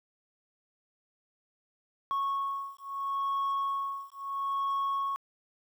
sine beating tone pair, 1102 / 1102.75 Hz, C#6 / C#6, -11 / -9 cents, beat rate 0.75 Hz, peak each -31 dBFS, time 2.11-5.16 s, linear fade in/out 0 ms, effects tanh soft clip ceiling -26 dBFS + 10-bit

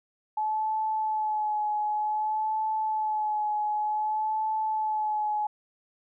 sine tone with vibrato, 857 Hz, A5, 46 cents flat, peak -25 dBFS, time 0.37-5.47 s, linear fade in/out 5 ms, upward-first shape sine, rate 0.54 Hz, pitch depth 27 cents each way, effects none

